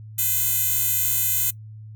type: tone with high-pass filter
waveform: 10% pulse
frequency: 507 Hz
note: B4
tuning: 45 cents sharp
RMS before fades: -22 dBFS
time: 0.18-1.51 s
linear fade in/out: 10 ms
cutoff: 11000 Hz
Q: 0.57
effects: noise-tail reverb RT60 0.1 s tail -22 dB re dry + added 108 Hz sine -37 dBFS peak until 1.95 s